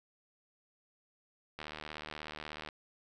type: click train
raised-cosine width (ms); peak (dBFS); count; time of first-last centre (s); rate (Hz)
0.3; -26; 85; 1.59-2.688; 76.5
effects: none